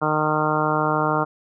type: harmonic tone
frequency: 153.4 Hz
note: D#3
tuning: 24 cents flat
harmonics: 1 / 2 / 3 / 4 / 5 / 6 / 7 / 8 / 9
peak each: -27 / -27 / -27 / -27 / -27 / -27 / -27 / -27 / -27 dBFS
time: 0.01-1.25 s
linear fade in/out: 20 ms
effects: none